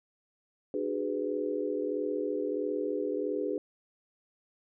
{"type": "chord", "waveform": "sine", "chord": "G# half-diminished seventh", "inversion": "second", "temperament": "just", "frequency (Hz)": [299, 373.8, 415.3, 498.4], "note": ["D4", "F#4", "G#4", "B4"], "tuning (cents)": [31, 18, 0, 16], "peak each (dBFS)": [-35, -37, -33, -35], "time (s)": [0.74, 3.58], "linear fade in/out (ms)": 2, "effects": []}